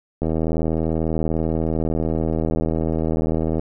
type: click train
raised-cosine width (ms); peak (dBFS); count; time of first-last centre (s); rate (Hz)
2; -9; 272; 0.22-3.595; 80.3
effects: none